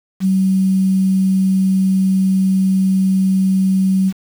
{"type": "tone with quantisation", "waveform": "sine", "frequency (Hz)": 190, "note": "F#3", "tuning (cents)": 46, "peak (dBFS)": -11, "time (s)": [0.2, 4.13], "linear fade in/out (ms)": 50, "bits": 6, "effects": []}